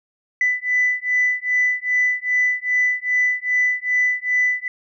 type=beating tone pair; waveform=sine; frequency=1992 / 1994.5 Hz; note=B6 / B6; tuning=+14 / +17 cents; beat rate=2.5 Hz; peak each=-19 dBFS; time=0.41-4.68 s; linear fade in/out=2 ms; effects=tanh soft clip ceiling -10 dBFS